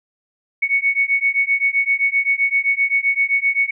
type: beating tone pair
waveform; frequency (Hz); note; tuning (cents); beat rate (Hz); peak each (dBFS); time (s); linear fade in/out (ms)
sine; 2217 / 2224.7; C#7 / C#7; 0 / +6; 7.7; -18; 0.62-3.71; 10
effects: none